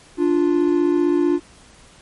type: tone pair together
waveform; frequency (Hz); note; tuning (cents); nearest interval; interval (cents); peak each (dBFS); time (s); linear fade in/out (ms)
triangle; 293.7 / 349.3; D4 / F4; 0 / 0; minor third; 300; -16 / -15; 0.17-1.4; 50
effects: pink hiss -48 dBFS RMS until 2.01 s + MP3 48 kbps